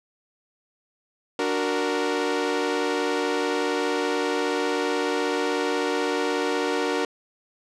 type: chord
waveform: sawtooth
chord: D augmented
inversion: none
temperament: equal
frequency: 293.7 / 370 / 466.2 Hz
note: D4 / F#4 / A#4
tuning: 0 / 0 / 0 cents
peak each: -24 / -24 / -22 dBFS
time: 1.39-7.05 s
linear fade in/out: 2 ms
effects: low-pass 6000 Hz 12 dB/octave